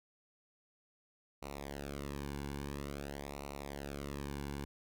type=tone with flanger; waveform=sawtooth; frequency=70.7 Hz; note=C#2; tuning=35 cents sharp; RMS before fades=-43 dBFS; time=1.42-4.65 s; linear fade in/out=5 ms; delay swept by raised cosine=0.6 to 1.59 ms; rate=0.49 Hz; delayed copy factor=-0.85; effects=none